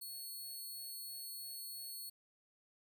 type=tone; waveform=10% pulse; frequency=4371 Hz; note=C#8; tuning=25 cents flat; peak=-38 dBFS; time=0.01-2.1 s; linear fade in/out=10 ms; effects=none